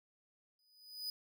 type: tone with exponential growth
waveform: 45% pulse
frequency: 4978 Hz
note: D#8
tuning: in tune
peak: -36 dBFS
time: 0.59-1.1 s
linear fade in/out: 2 ms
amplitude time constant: 110 ms
effects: none